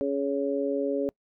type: harmonic tone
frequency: 139.8 Hz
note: C#3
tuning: 15 cents sharp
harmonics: 2 / 3 / 4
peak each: -29 / -29 / -29 dBFS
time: 0.01-1.09 s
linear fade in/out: 0 ms
effects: noise-tail reverb RT60 0.1 s tail -26 dB re dry